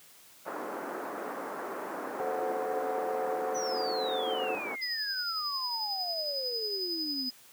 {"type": "band-pass noise", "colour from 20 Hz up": "pink", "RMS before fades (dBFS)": -38, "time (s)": [0.45, 4.76], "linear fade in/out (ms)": 20, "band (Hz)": [290, 1500], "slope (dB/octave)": 24}
{"type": "chord", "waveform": "sine", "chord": "F# diminished", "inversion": "first", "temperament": "equal", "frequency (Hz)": [440, 523.3, 740], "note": ["A4", "C5", "F#5"], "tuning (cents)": [0, 0, 0], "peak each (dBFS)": -35, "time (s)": [2.2, 4.55], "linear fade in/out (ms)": 0}
{"type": "exponential sweep", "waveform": "sine", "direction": "down", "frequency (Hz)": [6060, 246.9], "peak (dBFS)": -36, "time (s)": [3.54, 7.3], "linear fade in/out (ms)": 20}
{"type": "tone with tremolo", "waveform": "triangle", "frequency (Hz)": 4995, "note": "D#8", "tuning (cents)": 6, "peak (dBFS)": -29, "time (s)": [4.81, 7.31], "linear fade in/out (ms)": 20, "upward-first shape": "triangle", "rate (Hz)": 11, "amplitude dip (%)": 45}
{"effects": ["white hiss -56 dBFS RMS until 7.52 s", "high-pass 100 Hz 12 dB/octave"]}